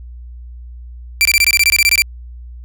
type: tone bursts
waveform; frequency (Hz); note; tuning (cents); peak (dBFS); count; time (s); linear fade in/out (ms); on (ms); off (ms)
sawtooth; 2349; D7; 0; -5; 13; 1.21-2.02; 0; 42; 22
effects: added 60 Hz sine -30 dBFS peak until 2.64 s